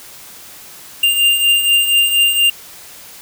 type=beating tone pair; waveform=square; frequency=2794 / 2798.2 Hz; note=F7 / F7; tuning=0 / +3 cents; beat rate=4.2 Hz; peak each=-19 / -12 dBFS; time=1.03-2.5 s; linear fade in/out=5 ms; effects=white hiss -37 dBFS RMS until 3.21 s